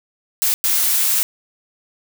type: noise bursts at uneven times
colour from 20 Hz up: blue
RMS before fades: -17 dBFS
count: 2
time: 0.42-0.54 / 0.64-1.23 s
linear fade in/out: 0 ms
effects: none